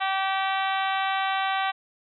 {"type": "harmonic tone", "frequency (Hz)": 385.8, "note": "G4", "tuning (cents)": -28, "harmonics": [2, 3, 4, 5, 6, 7, 8, 9, 10], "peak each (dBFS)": [-26, -30, -32, -34, -36, -37, -38, -39, -40], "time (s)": [0, 1.72], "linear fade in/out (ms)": 20, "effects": []}